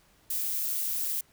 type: noise with amplitude modulation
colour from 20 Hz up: violet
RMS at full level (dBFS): -29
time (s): 0.3-1.21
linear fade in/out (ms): 5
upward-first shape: sine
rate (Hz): 158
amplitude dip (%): 35
effects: pink hiss -63 dBFS RMS until 1.32 s